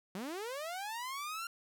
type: linear sweep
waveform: sawtooth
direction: up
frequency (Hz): 174.61 to 1396.9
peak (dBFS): -35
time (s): 0.15-1.47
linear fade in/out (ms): 2
effects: none

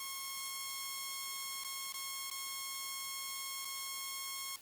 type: tone with dropouts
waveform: 5% pulse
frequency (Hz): 1084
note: C#6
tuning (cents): -39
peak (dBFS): -28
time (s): 0-4.56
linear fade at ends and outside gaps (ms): 2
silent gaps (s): 1.637-1.646 / 1.924-1.941 / 2.301-2.312 / 3.648-3.652
effects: white hiss -57 dBFS RMS until 4.61 s + Opus 24 kbps

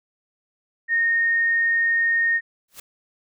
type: tone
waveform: sine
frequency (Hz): 1846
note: A#6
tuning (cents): -17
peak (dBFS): -17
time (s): 0.88-2.41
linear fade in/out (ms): 50
type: noise with exponential growth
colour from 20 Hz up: white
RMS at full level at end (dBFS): -34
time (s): 2.68-2.8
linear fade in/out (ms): 5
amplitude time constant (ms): 24
effects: none

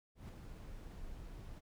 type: noise with ADSR envelope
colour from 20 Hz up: brown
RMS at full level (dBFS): -45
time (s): 0.15-1.61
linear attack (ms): 140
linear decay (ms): 5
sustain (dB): -4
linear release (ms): 33
effects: none

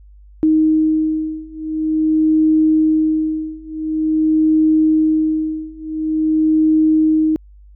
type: beating tone pair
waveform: sine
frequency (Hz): 312.9 / 313.37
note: D#4 / D#4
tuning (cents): +10 / +12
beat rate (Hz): 0.47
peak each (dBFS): -16 / -15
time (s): 0.43-7.36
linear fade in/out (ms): 0
effects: added 50 Hz sine -40 dBFS peak until 7.75 s

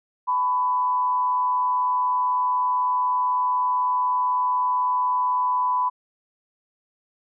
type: tone with frequency modulation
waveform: sine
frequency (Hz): 998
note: B5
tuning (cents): +18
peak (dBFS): -19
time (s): 0.27-5.9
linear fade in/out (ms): 20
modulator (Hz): 136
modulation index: 0.35
effects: none

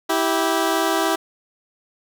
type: tone pair together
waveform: 15% pulse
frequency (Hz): 326.8 / 390.1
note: E4 / G4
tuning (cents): -15 / -8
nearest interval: minor third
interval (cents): 307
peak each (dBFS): -14 / -15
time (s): 0.09-1.16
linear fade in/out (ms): 10
effects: none

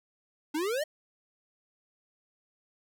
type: exponential sweep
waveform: square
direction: up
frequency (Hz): 290 to 638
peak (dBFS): -29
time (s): 0.54-0.84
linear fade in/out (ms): 10
effects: none

